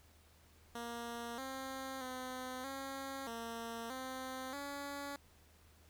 10% pulse tone with pitch steps, 235.2 / 265.4 / 255.7 / 271 / 230.4 / 260.2 / 282.9 Hz, A#3 / C4 / C4 / C#4 / A#3 / C4 / C#4, +16 / +25 / -40 / -39 / -20 / -9 / +35 cents, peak -34 dBFS, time 0.75-5.16 s, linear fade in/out 2 ms, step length 630 ms, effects added 78 Hz sine -65 dBFS peak until 5.89 s + pink hiss -67 dBFS RMS until 5.89 s

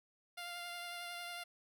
10% pulse tone with vibrato, 698.5 Hz, F5, in tune, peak -35 dBFS, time 0.37-1.44 s, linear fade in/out 10 ms, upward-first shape triangle, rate 11 Hz, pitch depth 18 cents each way, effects none

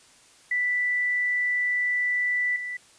sine tone with level steps, 1975.5 Hz, B6, in tune, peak -22 / -30 dBFS, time 0.51-2.77 s, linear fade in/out 5 ms, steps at 2.56 s, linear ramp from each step 2 ms, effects white hiss -55 dBFS RMS until 2.98 s + resampled to 22050 Hz

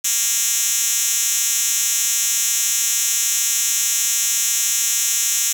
5% pulse tone with high-pass filter, 233.5 Hz, A#3, 3 cents sharp, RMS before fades -19 dBFS, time 0.04-5.53 s, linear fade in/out 10 ms, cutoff 6000 Hz, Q 1.6, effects none

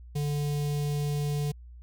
square tone with notch filter, 146.1 Hz, D3, 9 cents flat, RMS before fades -29 dBFS, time 0.15-1.52 s, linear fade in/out 10 ms, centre 1400 Hz, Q 0.54, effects added 60 Hz sine -44 dBFS peak until 1.82 s

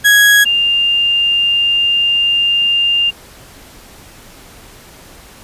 35% pulse / sine tone pair in turn, 1661.2 / 2801 Hz, G#6 / F7, 0 / +4 cents, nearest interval major sixth, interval 904 cents, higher second, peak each -4 / -10 dBFS, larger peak first, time 0.04-0.45 / 0.45-3.11 s, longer second, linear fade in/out 20 ms, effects pink hiss -39 dBFS RMS until 5.43 s + resampled to 32000 Hz

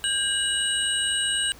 sine tone cluster, 1606 / 2916 / 3856 / 8420 Hz, G6 / F#7 / B7 / C9, +41 / -26 / -42 / +10 cents, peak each -29 / -25 / -34 / -27 dBFS, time 0.04-1.52 s, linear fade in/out 0 ms, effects added 53 Hz sine -49 dBFS peak until 1.59 s + pink hiss -49 dBFS RMS until 1.59 s

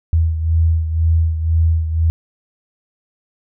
sine beating tone pair, 81.1 / 83.1 Hz, E2 / E2, -28 / +15 cents, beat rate 2 Hz, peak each -13 / -20 dBFS, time 0.13-2.1 s, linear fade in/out 0 ms, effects none

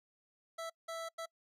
25% pulse tone bursts at uneven times, 659.3 Hz, E5, in tune, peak -36 dBFS, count 3, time 0.58-0.7 / 0.88-1.09 / 1.18-1.26 s, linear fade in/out 10 ms, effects noise-tail reverb RT60 0.1 s tail -25 dB re dry + low-pass 11000 Hz 12 dB/octave

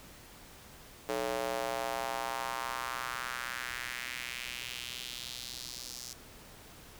square tone with high-pass filter sweep, 61.74 Hz, B1, in tune, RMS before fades -38 dBFS, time 1.09-6.13 s, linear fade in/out 0 ms, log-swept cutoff 460 to 5600 Hz, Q 2.2, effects pink hiss -53 dBFS RMS until 6.99 s

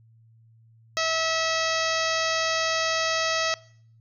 harmonic tone, 648 Hz, E5, 30 cents flat, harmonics 1 / 2 / 3 / 4 / 5 / 6 / 7 / 8 / 9 / 10, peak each -29 / -29 / -30 / -33 / -35 / -34 / -34 / -33 / -38 / -37 dBFS, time 0.97-3.54 s, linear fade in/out 0 ms, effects noise-tail reverb RT60 0.6 s tail -22 dB re dry + added 113 Hz sine -53 dBFS peak until 4 s

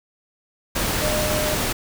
sine tone in noise, 608 Hz, D#5, 40 cents flat, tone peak -24 dBFS, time 1.01-1.55 s, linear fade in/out 10 ms, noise pink, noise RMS -23 dBFS, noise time 0.75-1.73 s, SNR -4 dB, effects none

